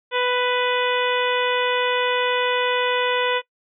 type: harmonic tone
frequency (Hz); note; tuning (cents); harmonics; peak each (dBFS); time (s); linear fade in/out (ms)
495.6; B4; +6; 1 / 2 / 3 / 4 / 5 / 6 / 7; -22 / -25 / -27 / -28 / -29 / -30 / -30; 0.11-3.42; 50
effects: noise-tail reverb RT60 0.1 s tail -22 dB re dry